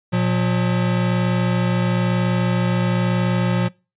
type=tone pair together; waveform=square; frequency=118.49 / 179.5 Hz; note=A#2 / F3; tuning=+29 / +48 cents; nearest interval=perfect fifth; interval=719 cents; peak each=-21 / -19 dBFS; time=0.12-3.69 s; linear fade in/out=20 ms; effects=noise-tail reverb RT60 0.3 s tail -24 dB re dry + resampled to 8000 Hz